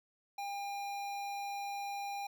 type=tone with notch filter; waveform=square; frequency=803 Hz; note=G5; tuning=41 cents sharp; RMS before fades=-40 dBFS; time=0.38-2.27 s; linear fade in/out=5 ms; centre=8900 Hz; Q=1.9; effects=none